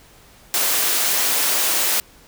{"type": "high-pass noise", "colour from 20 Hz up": "white", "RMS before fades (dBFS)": -19, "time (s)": [0.54, 2], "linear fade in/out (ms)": 0, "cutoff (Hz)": 310, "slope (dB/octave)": 12, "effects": ["pink hiss -49 dBFS RMS until 2.27 s"]}